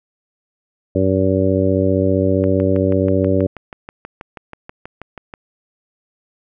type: harmonic tone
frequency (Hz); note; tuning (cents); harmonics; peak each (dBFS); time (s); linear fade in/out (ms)
95.2; F#2; +50; 1 / 2 / 3 / 4 / 5 / 6; -19 / -21 / -19 / -21 / -21 / -20; 0.95-3.47; 5
type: click train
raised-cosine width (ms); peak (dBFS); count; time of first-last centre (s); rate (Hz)
0.5; -17; 19; 2.44-5.339; 6.21
effects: none